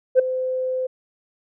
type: tone with ADSR envelope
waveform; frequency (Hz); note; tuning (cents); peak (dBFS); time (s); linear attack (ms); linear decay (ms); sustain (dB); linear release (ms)
sine; 514; C5; -31; -6; 0.15-0.87; 42; 8; -15; 10
effects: tanh soft clip ceiling -7 dBFS